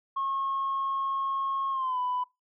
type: tone with pitch glide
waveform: sine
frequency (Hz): 1086 to 995.9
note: C#6 to B5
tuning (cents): -36 to +14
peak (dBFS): -26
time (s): 0.16-2.24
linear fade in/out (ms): 10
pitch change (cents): -150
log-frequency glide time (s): 1.71-1.99
effects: noise-tail reverb RT60 0.2 s tail -22 dB re dry + tanh soft clip ceiling -23 dBFS